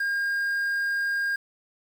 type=tone with quantisation; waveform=triangle; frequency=1614 Hz; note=G#6; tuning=50 cents flat; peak=-22 dBFS; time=0-1.36 s; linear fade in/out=5 ms; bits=8; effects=none